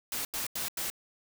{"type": "noise bursts", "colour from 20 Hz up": "white", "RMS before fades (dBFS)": -34, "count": 4, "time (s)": [0.12, 0.901], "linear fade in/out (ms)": 2, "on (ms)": 130, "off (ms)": 87, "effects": []}